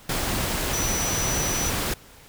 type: tone in noise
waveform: sine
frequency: 5920 Hz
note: F#8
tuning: in tune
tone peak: -27 dBFS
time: 0.73-1.7 s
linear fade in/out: 5 ms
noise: pink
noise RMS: -26 dBFS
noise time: 0.09-1.94 s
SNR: -4 dB
effects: pink hiss -49 dBFS RMS until 2.28 s